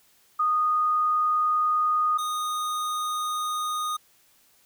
sine / square tone pair in turn, 1235 / 1235 Hz, D#6 / D#6, -13 / -13 cents, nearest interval unison, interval 0 cents, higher neither, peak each -20 / -27 dBFS, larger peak first, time 0.39-2.18 / 2.18-3.97 s, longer neither, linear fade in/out 10 ms, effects white hiss -61 dBFS RMS until 4.65 s

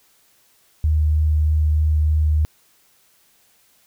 sine tone with vibrato, 76.8 Hz, D#2, 22 cents flat, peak -14 dBFS, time 0.84-2.45 s, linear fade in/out 0 ms, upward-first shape sine, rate 3.2 Hz, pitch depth 10 cents each way, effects white hiss -58 dBFS RMS until 3.86 s

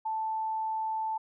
sine tone, 880 Hz, A5, in tune, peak -29 dBFS, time 0.05-1.18 s, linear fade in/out 10 ms, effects none

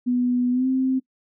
sine tone with pitch glide, 246.9 to 261.3 Hz, B3 to C4, 0 to -2 cents, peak -18 dBFS, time 0.06-1 s, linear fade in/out 20 ms, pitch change +98 cents, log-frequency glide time 0.51-0.67 s, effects noise-tail reverb RT60 0.1 s tail -21 dB re dry

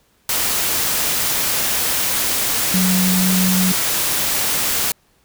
sine tone in noise, 185 Hz, F#3, in tune, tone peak -15 dBFS, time 2.74-3.72 s, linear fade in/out 2 ms, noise white, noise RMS -19 dBFS, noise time 0.29-4.92 s, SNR +1 dB, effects pink hiss -59 dBFS RMS until 5.24 s

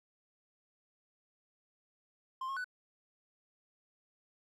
triangle tone with pitch steps, 1048 / 1083 / 1491 Hz, C6 / C#6 / F#6, +2 / -41 / +13 cents, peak -34 dBFS, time 2.41-2.644 s, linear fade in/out 5 ms, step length 78 ms, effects none

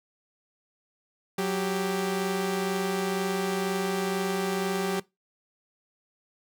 sawtooth tone pair together, 185.52 / 393.1 Hz, F#3 / G4, +5 / +5 cents, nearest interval octave + minor second, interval 1300 cents, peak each -25 dBFS, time 1.38-5 s, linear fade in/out 5 ms, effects noise-tail reverb RT60 0.2 s tail -21 dB re dry

